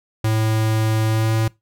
square tone with pitch glide, 110 to 111.28 Hz, A2 to A2, 0 to +20 cents, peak -17 dBFS, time 0.24-1.48 s, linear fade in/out 5 ms, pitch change +20 cents, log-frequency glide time 1.05-1.34 s, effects noise-tail reverb RT60 0.2 s tail -22 dB re dry

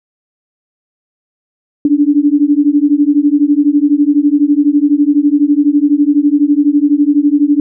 sine beating tone pair, 285.1 / 297.1 Hz, C#4 / D4, +49 / +20 cents, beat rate 12 Hz, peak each -10 dBFS, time 1.85-7.6 s, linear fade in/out 2 ms, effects none

